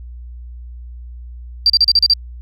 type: tone bursts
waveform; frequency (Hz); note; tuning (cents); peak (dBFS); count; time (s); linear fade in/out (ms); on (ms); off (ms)
triangle; 4704; D8; +2; -4; 7; 1.66-2.136; 2; 38; 35
effects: tanh soft clip ceiling -6 dBFS + added 60 Hz sine -30 dBFS peak until 2.41 s